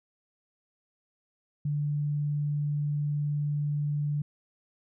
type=tone; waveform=sine; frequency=146.83 Hz; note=D3; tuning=in tune; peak=-26 dBFS; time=1.65-4.22 s; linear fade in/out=5 ms; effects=none